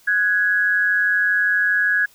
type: tone pair together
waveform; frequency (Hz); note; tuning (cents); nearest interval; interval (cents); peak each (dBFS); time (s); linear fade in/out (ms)
sine; 1480 / 1667.5; F#6 / G#6; 0 / +7; major second; 207; -22 / -16; 0.07-2.06; 10
effects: white hiss -53 dBFS RMS until 2.14 s